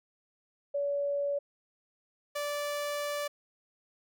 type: tone pair in turn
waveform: sine / sawtooth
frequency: 569 / 583 Hz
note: C#5 / D5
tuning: +45 / -13 cents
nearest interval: unison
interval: 42 cents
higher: second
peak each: -28 dBFS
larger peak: neither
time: 0.74-1.39 / 2.35-3.28 s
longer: second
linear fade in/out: 10 ms
effects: none